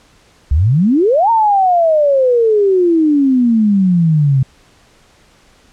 sine exponential two-way sweep, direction up then down, 64.7 to 932.3 to 129.7 Hz, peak -8 dBFS, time 0.51-4.43 s, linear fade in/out 5 ms, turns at 1.3 s, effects pink hiss -49 dBFS RMS until 5.72 s + low-pass 8000 Hz 12 dB/octave

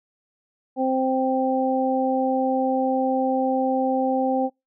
harmonic tone, 261.6 Hz, C4, in tune, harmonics 1 / 2 / 3, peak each -23 / -24 / -24 dBFS, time 0.76-4.5 s, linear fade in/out 50 ms, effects noise-tail reverb RT60 0.2 s tail -25 dB re dry

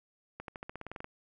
accelerating click train, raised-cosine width 0.5 ms, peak -26 dBFS, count 12, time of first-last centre 0.4-1.044 s, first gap 82 ms, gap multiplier 0.93, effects none

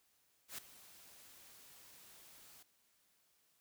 white noise with ADSR envelope, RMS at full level -44 dBFS, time 0.48-2.63 s, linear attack 100 ms, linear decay 8 ms, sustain -16 dB, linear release 7 ms, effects white hiss -75 dBFS RMS until 3.6 s

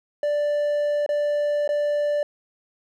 triangle tone with dropouts, 587.3 Hz, D5, in tune, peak -18 dBFS, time 0.23-2.23 s, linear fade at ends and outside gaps 2 ms, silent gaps 1.063-1.09 / 1.677-1.69 s, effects none

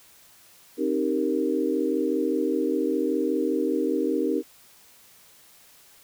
sine chord, C minor seventh, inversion none, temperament equal with one note detuned, 266 / 311.1 / 392 / 466.2 Hz, C4 / Eb4 / G4 / Bb4, +29 / 0 / 0 / 0 cents, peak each -28 / -26 / -28 / -28 dBFS, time 0.77-4.43 s, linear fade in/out 50 ms, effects white hiss -54 dBFS RMS until 6.03 s

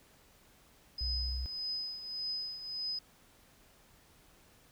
sine tone with tremolo, 5030 Hz, D#8, 18 cents sharp, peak -33 dBFS, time 0.98-2.99 s, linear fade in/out 5 ms, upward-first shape triangle, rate 1.7 Hz, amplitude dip 70%
sine tone, 63.6 Hz, C2, 48 cents flat, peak -34 dBFS, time 1.01-1.46 s, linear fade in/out 0 ms
effects pink hiss -63 dBFS RMS until 4.71 s

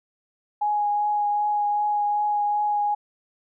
sine tone with vibrato, 830.6 Hz, G#5, in tune, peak -20 dBFS, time 0.61-2.95 s, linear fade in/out 10 ms, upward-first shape triangle, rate 2.6 Hz, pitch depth 14 cents each way, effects none

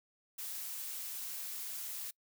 blue noise, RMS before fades -42 dBFS, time 0.38-2.11 s, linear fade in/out 10 ms, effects noise-tail reverb RT60 0.1 s tail -25 dB re dry

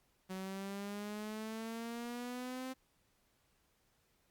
sawtooth exponential sweep, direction up, 186.6 to 261.6 Hz, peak -37 dBFS, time 0.29-2.74 s, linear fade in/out 20 ms, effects pink hiss -75 dBFS RMS until 4.3 s + Opus 48 kbps

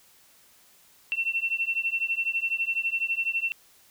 sine beating tone pair, 2700 / 2712 Hz, E7 / E7, +41 / +49 cents, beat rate 12 Hz, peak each -28 dBFS, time 1.12-3.52 s, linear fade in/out 0 ms, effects white hiss -58 dBFS RMS until 3.9 s

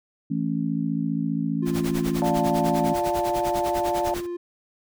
harmonic tone, 55 Hz, A1, in tune, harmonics 3 / 4 / 5, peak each -27 / -27 / -27 dBFS, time 0.3-2.94 s, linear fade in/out 10 ms
triangle tone, 349.2 Hz, F4, in tune, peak -26 dBFS, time 1.62-4.37 s, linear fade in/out 10 ms
pink noise with tremolo, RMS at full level -32 dBFS, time 1.65-4.27 s, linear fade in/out 50 ms, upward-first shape sine, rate 10 Hz, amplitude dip 90%
sine chord, D minor, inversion none, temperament just, 587.3 / 704.8 / 881 Hz, D5 / F5 / A5, 0 / +16 / +2 cents, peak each -27 dBFS, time 2.22-4.14 s, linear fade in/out 0 ms
effects none

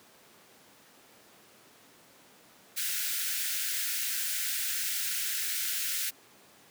white high-pass noise, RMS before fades -32 dBFS, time 2.76-6.11 s, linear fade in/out 20 ms, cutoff 1400 Hz, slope 96 dB/octave, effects pink hiss -57 dBFS RMS until 6.7 s + high-pass 200 Hz 12 dB/octave

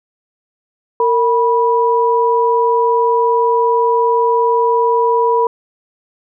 sine tone pair together, 460 / 977.3 Hz, A#4 / B5, -23 / -18 cents, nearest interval octave + minor second, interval 1305 cents, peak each -13 dBFS, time 1-5.47 s, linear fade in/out 2 ms, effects none

